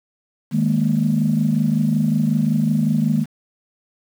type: chord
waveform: sine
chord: D# suspended fourth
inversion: none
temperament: equal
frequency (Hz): 155.56 / 207.7 / 233.1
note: D#3 / G#3 / A#3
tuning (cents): 0 / 0 / 0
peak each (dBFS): -19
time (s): 0.51-3.26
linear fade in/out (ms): 50
effects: tanh soft clip ceiling -7 dBFS + 7-bit